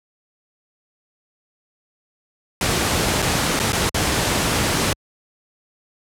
pink noise with dropouts, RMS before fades -19 dBFS, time 2.61-4.93 s, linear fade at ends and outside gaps 2 ms, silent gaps 3.22-3.224 / 3.593-3.598 / 3.722-3.73 / 3.894-3.944 s, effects high-pass 60 Hz 12 dB/octave + low-pass 11000 Hz 12 dB/octave

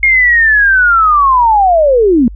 sine linear sweep, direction down, 2157 to 220 Hz, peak -5 dBFS, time 0.03-2.28 s, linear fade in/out 2 ms, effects added 50 Hz sine -25 dBFS peak until 2.35 s

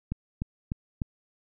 click train, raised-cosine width 5 ms, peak -17 dBFS, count 4, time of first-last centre 0.12-1.018 s, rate 3.34 Hz, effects none

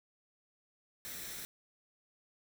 white noise with comb filter, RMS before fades -44 dBFS, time 1.05-1.45 s, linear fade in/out 0 ms, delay 0.52 ms, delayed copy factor +0.5, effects none

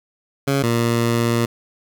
15% pulse tone pair in turn, 138.59 / 117.23 Hz, C#3 / A#2, 0 / +10 cents, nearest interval minor third, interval 290 cents, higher first, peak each -10 dBFS, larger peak neither, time 0.47-0.63 / 0.63-1.46 s, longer second, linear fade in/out 10 ms, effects none

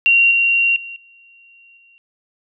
sine tone with level steps, 2756 Hz, F7, 24 cents flat, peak -9 / -12 / -29 / -45 / -48 dBFS, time 0.06-1.98 s, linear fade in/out 0 ms, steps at 0.31 / 0.76 / 0.96 / 1.77 s, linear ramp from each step 2 ms, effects none

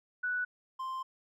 sine / triangle tone pair in turn, 1480 / 1046.5 Hz, F#6 / C6, 0 / 0 cents, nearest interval tritone, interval 600 cents, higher first, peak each -30 / -33 dBFS, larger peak first, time 0.23-0.45 / 0.79-1.03 s, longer second, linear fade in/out 10 ms, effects none

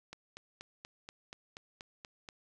click train, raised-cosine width 0.2 ms, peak -28 dBFS, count 10, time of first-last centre 0.13-2.288 s, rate 4.17 Hz, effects none

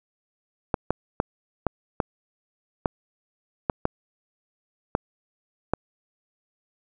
clicks, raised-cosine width 1 ms, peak -7 dBFS, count 10, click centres 0.742 / 0.906 / 1.201 / 1.667 / 2.002 / 2.858 / 3.698 / 3.854 / 4.951 / 5.736 s, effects none

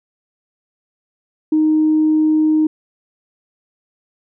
sine tone, 310.4 Hz, D#4, 4 cents flat, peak -10 dBFS, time 1.52-2.67 s, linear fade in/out 5 ms, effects tanh soft clip ceiling -6 dBFS

